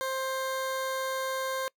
20% pulse tone, 527 Hz, C5, 12 cents sharp, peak -25 dBFS, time 0.01-1.68 s, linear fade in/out 0 ms, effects noise-tail reverb RT60 0.1 s tail -25 dB re dry

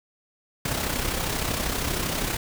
pink noise with amplitude modulation, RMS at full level -25 dBFS, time 0.65-2.37 s, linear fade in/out 5 ms, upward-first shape sine, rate 32.7 Hz, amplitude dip 50%, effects none

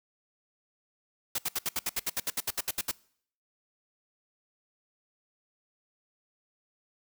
white noise bursts, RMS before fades -30 dBFS, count 16, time 1.35-2.914 s, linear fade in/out 5 ms, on 34 ms, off 68 ms, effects noise-tail reverb RT60 0.6 s tail -23 dB re dry

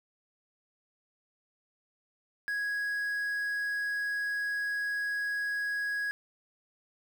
triangle tone with quantisation, 1661.2 Hz, G#6, in tune, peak -28 dBFS, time 2.48-6.11 s, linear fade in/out 0 ms, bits 9, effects none

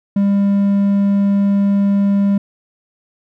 triangle tone, 199.8 Hz, G3, 33 cents sharp, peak -9 dBFS, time 0.16-2.38 s, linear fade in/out 5 ms, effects none

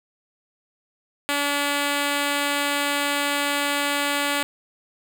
5% pulse tone, 286.6 Hz, D4, 42 cents flat, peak -10 dBFS, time 1.29-4.43 s, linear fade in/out 0 ms, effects none

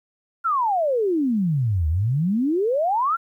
sine exponential two-way sweep, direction down then up, 1412 to 74.7 to 1412 Hz, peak -18 dBFS, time 0.44-3.17 s, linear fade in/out 20 ms, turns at 1.88 s, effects 10-bit

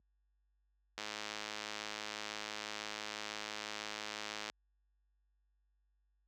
click train, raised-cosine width 0.2 ms, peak -23 dBFS, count 374, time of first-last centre 0.98-4.499 s, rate 106 Hz, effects added 50 Hz sine -51 dBFS peak until 6.27 s + high-pass 200 Hz 12 dB/octave

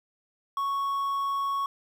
triangle tone with quantisation, 1108.7 Hz, C#6, in tune, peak -24 dBFS, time 0.57-1.66 s, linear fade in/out 2 ms, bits 9, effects none

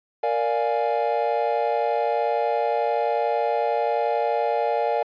triangle chord, Bb dominant seventh, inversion none, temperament equal, 466.2 / 587.3 / 698.5 / 830.6 Hz, Bb4 / D5 / F5 / Ab5, 0 / 0 / 0 / 0 cents, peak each -24 dBFS, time 0.23-5.03 s, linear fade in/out 5 ms, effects resampled to 11025 Hz

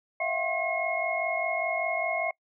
sine tone cluster, 650 / 695 / 752 / 1070 / 2160 Hz, E5 / F5 / F#5 / C6 / C#7, -24 / -9 / +28 / +38 / -45 cents, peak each -31 / -32 / -38 / -38 / -30 dBFS, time 0.2-2.31 s, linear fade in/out 5 ms, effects noise-tail reverb RT60 0.1 s tail -24 dB re dry

